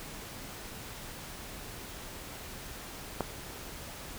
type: click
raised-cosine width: 1 ms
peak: -15 dBFS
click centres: 3.207 s
effects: pink hiss -44 dBFS RMS until 4.18 s